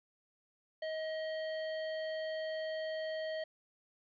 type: tone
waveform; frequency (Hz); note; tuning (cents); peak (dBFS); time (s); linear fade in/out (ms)
square; 632; D#5; +27; -37; 0.82-3.44; 5
effects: resampled to 11025 Hz + 11-bit